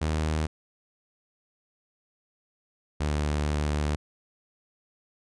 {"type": "tone pair in turn", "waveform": "sawtooth", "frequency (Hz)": [77.78, 74.42], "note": ["D#2", "D2"], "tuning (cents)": [0, 24], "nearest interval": "minor second", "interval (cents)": 76, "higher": "first", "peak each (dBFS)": -21, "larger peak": "neither", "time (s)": [[0.01, 0.47], [3, 3.96]], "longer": "second", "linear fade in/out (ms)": 10, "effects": ["resampled to 22050 Hz"]}